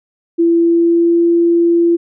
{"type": "tone with pitch glide", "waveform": "sine", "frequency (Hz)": [336.7, 340.2], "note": ["E4", "F4"], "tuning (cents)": [37, -45], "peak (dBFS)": -8, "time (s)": [0.38, 1.97], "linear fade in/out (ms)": 20, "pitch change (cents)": 18, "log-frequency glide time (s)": [0.58, 1.24], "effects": []}